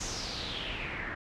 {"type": "noise with low-pass filter sweep", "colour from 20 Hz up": "pink", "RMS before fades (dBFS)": -37, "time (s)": [0, 1.15], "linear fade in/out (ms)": 10, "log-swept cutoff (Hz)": [6700, 1700], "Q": 5, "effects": []}